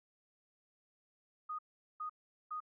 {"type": "tone bursts", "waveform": "sine", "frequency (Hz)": 1240, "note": "D#6", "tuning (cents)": -6, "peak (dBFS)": -38, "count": 3, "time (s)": [1.49, 2.604], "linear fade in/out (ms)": 10, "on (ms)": 98, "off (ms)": 410, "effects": []}